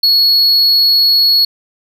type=tone; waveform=triangle; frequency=4355 Hz; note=C#8; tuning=31 cents flat; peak=-6 dBFS; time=0.03-1.45 s; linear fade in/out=5 ms; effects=none